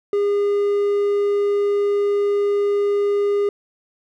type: tone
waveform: triangle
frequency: 406.8 Hz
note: G#4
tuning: 36 cents flat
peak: -14 dBFS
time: 0.13-3.49 s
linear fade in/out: 2 ms
effects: none